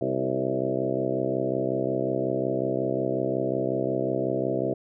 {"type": "harmonic tone with a mistuned harmonic", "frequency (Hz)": 65.5, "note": "C2", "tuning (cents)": 2, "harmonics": [2, 3, 4, 5, 6, 7, 8, 9, 10], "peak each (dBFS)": [-34, -36, -33, -31, -31, -34, -32, -33, -32], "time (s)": [0.01, 4.74], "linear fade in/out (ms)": 5, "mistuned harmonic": 6, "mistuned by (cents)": -29, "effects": []}